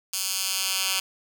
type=tone with high-pass filter sweep; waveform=10% pulse; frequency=190.2 Hz; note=F#3; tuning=48 cents sharp; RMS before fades=-27 dBFS; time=0.13-1 s; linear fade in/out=5 ms; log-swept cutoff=5300 to 2800 Hz; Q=0.88; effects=none